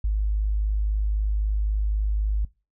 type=tone; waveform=sine; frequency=51.91 Hz; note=G#1; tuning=in tune; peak=-20 dBFS; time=0.04-2.45 s; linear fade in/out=5 ms; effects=noise-tail reverb RT60 0.3 s tail -23 dB re dry